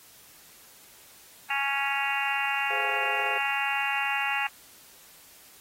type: harmonic tone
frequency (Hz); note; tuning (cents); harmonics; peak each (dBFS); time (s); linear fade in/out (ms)
277.2; C#4; 0; 3 / 4 / 5 / 6 / 7 / 8 / 9 / 10; -31 / -37 / -36 / -35 / -33 / -37 / -34 / -31; 1.5-4.47; 5
type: chord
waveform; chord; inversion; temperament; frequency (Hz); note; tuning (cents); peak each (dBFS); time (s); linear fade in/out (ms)
triangle; F minor; first; equal; 415.3 / 523.3 / 698.5; Ab4 / C5 / F5; 0 / 0 / 0; -38; 2.7-3.38; 5
effects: white hiss -53 dBFS RMS until 5.6 s + AAC 48 kbps

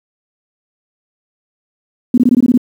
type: tone bursts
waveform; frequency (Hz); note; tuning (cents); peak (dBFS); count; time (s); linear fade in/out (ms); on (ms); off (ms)
sine; 247; B3; 0; -5; 8; 2.14-2.575; 2; 36; 21
effects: high-pass 150 Hz 12 dB/octave + 7-bit

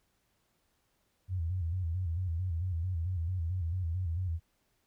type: tone with vibrato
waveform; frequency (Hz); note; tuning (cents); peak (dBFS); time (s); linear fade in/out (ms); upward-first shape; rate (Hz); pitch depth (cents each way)
sine; 87.31; F2; 0; -30; 1.28-4.4; 50; square; 4.5; 100
effects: pink hiss -75 dBFS RMS until 4.86 s

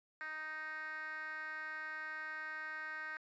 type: tone with band-pass filter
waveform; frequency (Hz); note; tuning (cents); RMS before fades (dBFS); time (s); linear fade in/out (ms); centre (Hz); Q
10% pulse; 311.1; D#4; 0; -44; 0.21-3.17; 0; 1700; 5.4
effects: resampled to 16000 Hz

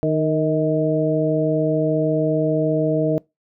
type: harmonic tone with a mistuned harmonic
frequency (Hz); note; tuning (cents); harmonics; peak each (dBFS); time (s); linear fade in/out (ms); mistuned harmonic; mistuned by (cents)
154.7; D#3; -10; 1 / 2 / 3 / 4; -22 / -22 / -22 / -22; 0.03-3.18; 0; 4; +37
effects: noise-tail reverb RT60 0.2 s tail -23 dB re dry

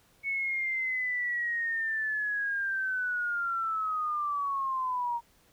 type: linear sweep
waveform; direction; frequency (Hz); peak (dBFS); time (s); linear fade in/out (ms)
sine; down; 2217 to 932.3; -28; 0.23-5.21; 50
effects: pink hiss -64 dBFS RMS until 5.52 s

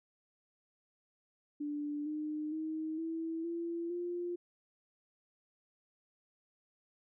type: tone with pitch steps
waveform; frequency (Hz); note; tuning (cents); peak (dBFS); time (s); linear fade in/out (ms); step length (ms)
sine; 293.7 / 304.2 / 315.1 / 326.4 / 338.2 / 350.3; D4 / D#4 / D#4 / E4 / E4 / F4; 0 / -39 / +22 / -17 / +44 / +5; -35; 1.6-4.36; 10; 460
effects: none

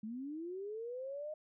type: linear sweep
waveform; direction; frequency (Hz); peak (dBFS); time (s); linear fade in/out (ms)
sine; up; 207.7 to 622.3; -40; 0.03-1.34; 5
effects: none

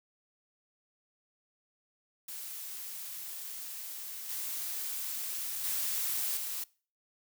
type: noise with level steps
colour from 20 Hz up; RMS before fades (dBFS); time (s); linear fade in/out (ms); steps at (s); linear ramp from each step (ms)
blue; -42 / -37 / -33 / -37; 2.28-6.64; 5; 4.29 / 5.64 / 6.37; 2
effects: noise-tail reverb RT60 0.4 s tail -23 dB re dry

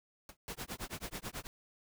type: noise with exponential decay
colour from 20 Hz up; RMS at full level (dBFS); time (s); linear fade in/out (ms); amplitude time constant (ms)
pink; -45; 0.29-0.37; 2; 17
type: noise with tremolo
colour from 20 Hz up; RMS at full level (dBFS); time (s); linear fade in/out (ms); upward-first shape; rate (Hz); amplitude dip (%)
pink; -40; 0.48-1.47; 0; sine; 9.2; 100
effects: none

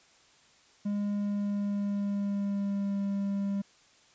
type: tone with pitch glide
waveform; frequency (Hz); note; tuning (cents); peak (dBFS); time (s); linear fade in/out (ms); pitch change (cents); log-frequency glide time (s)
triangle; 204.4 to 198.93; G#3 to G3; -27 to +26; -26; 0.85-3.62; 10; -47; 1.13-3.02
effects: white hiss -61 dBFS RMS until 4.14 s + resampled to 16000 Hz

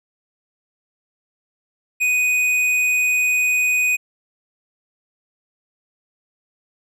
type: tone with tanh clipping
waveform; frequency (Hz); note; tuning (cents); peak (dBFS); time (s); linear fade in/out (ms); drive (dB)
sine; 2490; D#7; +1; -17; 2-3.97; 20; 11
effects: none

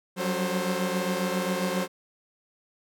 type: tone cluster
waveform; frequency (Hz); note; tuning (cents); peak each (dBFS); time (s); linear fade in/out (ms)
sawtooth; 182.6 / 190 / 281.8 / 443.9 / 528; F#3 / F#3 / C#4 / A4 / C5; -23 / +46 / +29 / +15 / +16; -26 / -27 / -35 / -35 / -27; 0.16-1.88; 50
effects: none

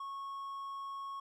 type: tone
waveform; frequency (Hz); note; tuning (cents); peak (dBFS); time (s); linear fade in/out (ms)
triangle; 1100; C#6; -14; -38; 0-1.2; 5
effects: none

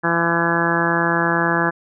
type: harmonic tone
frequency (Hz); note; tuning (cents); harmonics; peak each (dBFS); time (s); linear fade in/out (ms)
168.8; E3; +41; 1 / 2 / 3 / 4 / 5 / 6 / 7 / 8 / 9 / 10; -24 / -23 / -27 / -27 / -26 / -25 / -27 / -27 / -25 / -22; 0.03-1.71; 20
effects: none

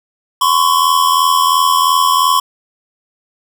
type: tone pair together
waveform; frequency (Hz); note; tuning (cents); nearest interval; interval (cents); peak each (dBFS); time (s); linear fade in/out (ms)
square; 1025.8 / 1108.7; C6 / C#6; -35 / 0; minor second; 135; -13; 0.41-2.4; 5
effects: none

